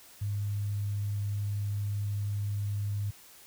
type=tone; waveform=sine; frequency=102.2 Hz; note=G#2; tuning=27 cents flat; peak=-29 dBFS; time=0.21-3.11 s; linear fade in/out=10 ms; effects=white hiss -54 dBFS RMS until 3.46 s